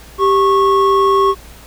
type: tone pair together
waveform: triangle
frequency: 392 / 1097.9 Hz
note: G4 / C#6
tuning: 0 / -17 cents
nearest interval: octave + tritone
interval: 1783 cents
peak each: -10 dBFS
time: 0.18-1.35 s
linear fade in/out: 50 ms
effects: added 56 Hz sine -39 dBFS peak until 1.66 s + pink hiss -40 dBFS RMS until 1.66 s